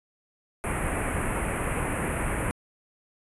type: band-stop noise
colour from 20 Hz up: pink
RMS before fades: -28 dBFS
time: 0.64-2.51 s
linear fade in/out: 0 ms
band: 2500 to 9300 Hz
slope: 48 dB/octave
effects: resampled to 24000 Hz